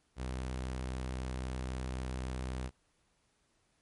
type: tone with vibrato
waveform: sawtooth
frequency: 63.8 Hz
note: C2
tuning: 43 cents flat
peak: -32 dBFS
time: 0.16-2.71 s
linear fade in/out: 50 ms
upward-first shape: square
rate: 17 Hz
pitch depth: 8 cents each way
effects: pink hiss -74 dBFS RMS until 3.81 s + MP3 48 kbps